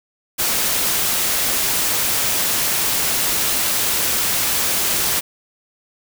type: noise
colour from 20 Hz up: white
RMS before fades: -19 dBFS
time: 0.38-5.21 s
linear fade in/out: 20 ms
effects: none